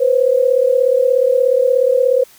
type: tone pair together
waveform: sine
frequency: 493.9 / 530.7 Hz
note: B4 / C5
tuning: 0 / +24 cents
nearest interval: minor second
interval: 124 cents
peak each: -13 dBFS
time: 0-2.24 s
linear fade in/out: 10 ms
effects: white hiss -46 dBFS RMS until 2.38 s